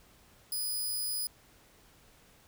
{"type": "tone", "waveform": "5% pulse", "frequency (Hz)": 4978, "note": "D#8", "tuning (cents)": 0, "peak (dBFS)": -25, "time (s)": [0.52, 1.27], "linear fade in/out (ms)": 2, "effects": ["pink hiss -61 dBFS RMS until 2.47 s"]}